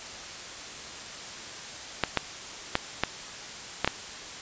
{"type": "clicks", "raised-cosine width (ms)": 0.3, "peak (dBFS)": -6, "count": 6, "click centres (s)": [2.037, 2.173, 2.754, 3.036, 3.846, 3.876], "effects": ["white hiss -40 dBFS RMS until 4.41 s", "resampled to 16000 Hz"]}